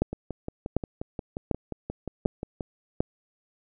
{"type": "two click trains", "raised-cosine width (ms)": 2, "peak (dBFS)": [-19, -9], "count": [15, 5], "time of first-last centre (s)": [[0.13, 2.608], [0.02, 3.005]], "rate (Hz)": [5.65, 1.34], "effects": []}